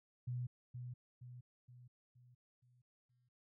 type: tone with echo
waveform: sine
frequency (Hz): 123.47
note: B2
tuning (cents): 0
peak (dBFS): -38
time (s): 0.27-0.47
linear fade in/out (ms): 10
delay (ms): 470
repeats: 6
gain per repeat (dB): -6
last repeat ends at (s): 3.29
effects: none